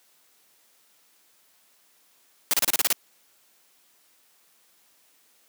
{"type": "noise bursts", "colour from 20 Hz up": "white", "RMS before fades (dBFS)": -21, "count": 8, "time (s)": [2.51, 2.927], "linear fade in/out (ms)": 0, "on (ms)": 25, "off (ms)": 31, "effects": ["white hiss -62 dBFS RMS until 5.48 s", "high-pass 200 Hz 12 dB/octave"]}